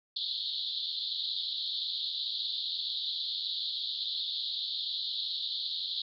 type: band-pass noise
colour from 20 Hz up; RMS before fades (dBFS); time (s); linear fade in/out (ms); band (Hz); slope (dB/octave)
pink; -35; 0.16-6.02; 5; 3400 to 4400; 96
effects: none